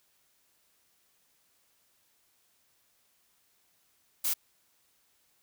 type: noise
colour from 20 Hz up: blue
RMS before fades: -29 dBFS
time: 4.24-4.34 s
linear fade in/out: 10 ms
effects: white hiss -70 dBFS RMS until 5.42 s